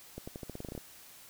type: accelerating click train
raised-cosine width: 2 ms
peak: -27 dBFS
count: 12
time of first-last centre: 0.18-0.778 s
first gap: 95 ms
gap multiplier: 0.88
effects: white hiss -54 dBFS RMS until 1.29 s

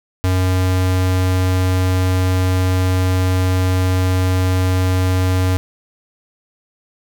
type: tone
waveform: square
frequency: 92.4 Hz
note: F#2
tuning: 2 cents flat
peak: -14 dBFS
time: 0.24-5.57 s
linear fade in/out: 0 ms
effects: none

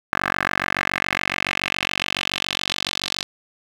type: tone with band-pass filter sweep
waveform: 10% pulse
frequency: 47.12 Hz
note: F#1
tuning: 32 cents sharp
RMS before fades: -25 dBFS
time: 0.13-3.23 s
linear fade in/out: 0 ms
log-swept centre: 1500 to 4200 Hz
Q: 2.5
effects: 7-bit

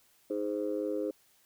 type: chord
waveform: sine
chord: Ab major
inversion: second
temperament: just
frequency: 311.5 / 415.3 / 519.1 Hz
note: Eb4 / Ab4 / C5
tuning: +2 / 0 / -14 cents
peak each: -34 dBFS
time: 0.3-1.11 s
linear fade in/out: 5 ms
effects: tanh soft clip ceiling -22 dBFS + white hiss -66 dBFS RMS until 1.45 s

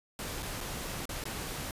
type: noise with dropouts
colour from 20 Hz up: pink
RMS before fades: -38 dBFS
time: 0.19-1.71 s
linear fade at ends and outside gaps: 1 ms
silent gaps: 0.424-0.428 / 0.606-0.61 / 1.055-1.092 / 1.239-1.254 s
effects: resampled to 32000 Hz

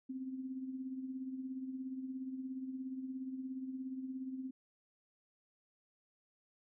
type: tone with tremolo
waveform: sine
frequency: 261.3 Hz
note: C4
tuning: 2 cents flat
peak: -37 dBFS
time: 0.09-4.51 s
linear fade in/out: 10 ms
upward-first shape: triangle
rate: 17 Hz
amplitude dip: 60%
effects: none

